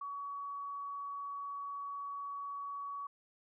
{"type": "tone", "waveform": "sine", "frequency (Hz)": 1129, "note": "C#6", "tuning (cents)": 31, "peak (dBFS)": -39, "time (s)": [0.01, 3.07], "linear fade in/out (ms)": 5, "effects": []}